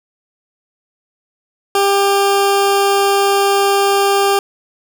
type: tone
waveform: 20% pulse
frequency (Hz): 397.6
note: G4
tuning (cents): +25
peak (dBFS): -6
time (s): 1.75-4.39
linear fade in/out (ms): 2
effects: 8-bit